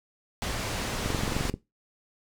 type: low-pass noise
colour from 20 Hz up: pink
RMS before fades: -32 dBFS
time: 0.42-1.5 s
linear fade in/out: 0 ms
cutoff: 8300 Hz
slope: 12 dB/octave
type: click train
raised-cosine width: 3 ms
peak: -17 dBFS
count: 12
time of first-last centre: 1.06-1.54 s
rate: 22.9 Hz
effects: noise-tail reverb RT60 0.2 s tail -18 dB re dry